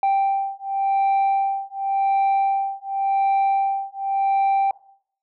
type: beating tone pair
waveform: sine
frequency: 784 / 784.9 Hz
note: G5 / G5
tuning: 0 / +2 cents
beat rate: 0.9 Hz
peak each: -19 dBFS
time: 0.03-4.71 s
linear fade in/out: 2 ms
effects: noise-tail reverb RT60 0.6 s tail -20 dB re dry + tanh soft clip ceiling -15 dBFS